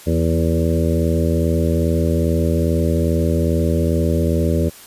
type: harmonic tone with a mistuned harmonic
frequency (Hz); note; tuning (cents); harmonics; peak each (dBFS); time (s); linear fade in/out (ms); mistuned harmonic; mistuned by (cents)
82.41; E2; 0; 1 / 2 / 3 / 4 / 5 / 6 / 7; -18 / -21 / -23 / -24 / -25 / -26 / -26; 0.06-4.7; 20; 3; -35
effects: white hiss -41 dBFS RMS until 4.86 s + resampled to 32000 Hz